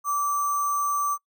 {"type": "tone with sample-and-hold", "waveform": "sine", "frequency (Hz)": 1159, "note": "D6", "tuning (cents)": -23, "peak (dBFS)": -22, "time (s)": [0.04, 1.18], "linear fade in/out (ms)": 50, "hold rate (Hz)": 7350, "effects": ["noise-tail reverb RT60 0.1 s tail -22 dB re dry"]}